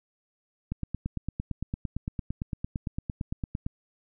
click train, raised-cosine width 5 ms, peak -18 dBFS, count 27, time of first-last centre 0.72-3.665 s, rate 8.83 Hz, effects none

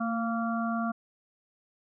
harmonic tone with a mistuned harmonic, 230.8 Hz, A#3, 17 cents flat, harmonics 1 / 3 / 5 / 6, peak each -29 / -34 / -36 / -37 dBFS, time 0-0.92 s, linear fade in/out 10 ms, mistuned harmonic 1, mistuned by -28 cents, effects none

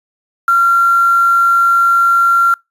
sine tone with quantisation, 1375 Hz, F6, 27 cents flat, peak -7 dBFS, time 0.48-2.54 s, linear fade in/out 2 ms, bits 5, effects noise-tail reverb RT60 0.2 s tail -26 dB re dry + resampled to 32000 Hz

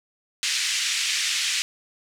pink band-pass noise, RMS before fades -25 dBFS, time 0.43-1.62 s, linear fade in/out 0 ms, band 2100 to 7800 Hz, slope 24 dB/octave, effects none

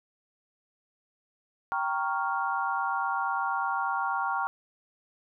sine chord, G half-diminished seventh, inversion none, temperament equal, 784 / 932.3 / 1108.7 / 1396.9 Hz, G5 / Bb5 / Db6 / F6, 0 / 0 / 0 / 0 cents, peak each -32 dBFS, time 1.72-4.47 s, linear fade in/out 0 ms, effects none

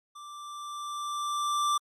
square tone with level ramp, 1176 Hz, D6, 2 cents sharp, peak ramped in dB -44 to -24 dBFS, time 0.15-1.78 s, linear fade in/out 10 ms, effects low-pass 10000 Hz 12 dB/octave + Opus 48 kbps

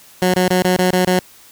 15% pulse tone bursts, 182.7 Hz, F#3, 22 cents flat, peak -6 dBFS, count 7, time 0.22-1.192 s, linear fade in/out 2 ms, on 120 ms, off 22 ms, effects white hiss -45 dBFS RMS until 1.51 s

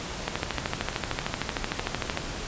two click trains, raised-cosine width 0.3 ms, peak -20 / -10 dBFS, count 6 / 26, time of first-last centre 0.93-2.363 / 0.28-2.174 s, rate 3.49 / 13.2 Hz, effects pink hiss -35 dBFS RMS until 2.47 s + resampled to 16000 Hz

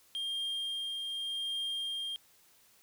triangle tone with tremolo, 3207 Hz, G7, 39 cents sharp, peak -31 dBFS, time 0.15-2.16 s, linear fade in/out 0 ms, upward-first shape triangle, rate 0.86 Hz, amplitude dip 30%, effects white hiss -64 dBFS RMS until 2.82 s

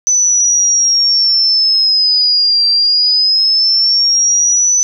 sine linear two-way sweep, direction down then up, 6030 to 4699 to 6030 Hz, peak -8 dBFS, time 0.07-4.83 s, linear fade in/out 0 ms, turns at 2.69 s, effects none

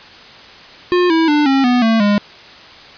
square tone with pitch steps, 357.1 / 325.6 / 296.8 / 270.6 / 246.7 / 225 / 205.1 Hz, F4 / E4 / D4 / C#4 / B3 / A3 / G#3, +39 / -21 / +18 / -42 / -2 / +39 / -21 cents, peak -11 dBFS, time 0.92-2.18 s, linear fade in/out 0 ms, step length 180 ms, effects white hiss -38 dBFS RMS until 2.97 s + resampled to 11025 Hz

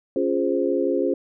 sine chord, Db major seventh, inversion none, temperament equal, 277.2 / 349.2 / 415.3 / 523.3 Hz, Db4 / F4 / Ab4 / C5, 0 / 0 / 0 / 0 cents, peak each -25 / -24 / -25 / -25 dBFS, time 0.16-1.14 s, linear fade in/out 2 ms, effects none

